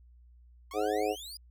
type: exponential sweep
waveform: sawtooth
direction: up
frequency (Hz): 1055 to 5030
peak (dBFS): -39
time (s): 0.71-1.37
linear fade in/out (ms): 2
type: harmonic tone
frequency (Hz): 105.4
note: G#2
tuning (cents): +26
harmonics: 3 / 4 / 5 / 6 / 7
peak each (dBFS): -36 / -31 / -34 / -38 / -33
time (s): 0.73-1.16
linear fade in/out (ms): 50
effects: added 60 Hz sine -54 dBFS peak until 1.5 s